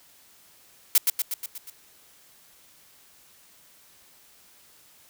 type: noise with echo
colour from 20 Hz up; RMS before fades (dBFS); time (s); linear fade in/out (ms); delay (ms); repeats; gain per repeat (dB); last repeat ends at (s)
blue; -17; 0.95-0.98; 2; 120; 6; -4; 1.7
effects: white hiss -56 dBFS RMS until 5.09 s